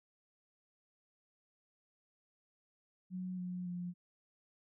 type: tone with pitch steps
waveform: sine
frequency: 183.6 / 180.24 / 176.94 Hz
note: F#3 / F#3 / F3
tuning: -13 / -45 / +23 cents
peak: -38 dBFS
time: 3.1-3.94 s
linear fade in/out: 50 ms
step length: 280 ms
effects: none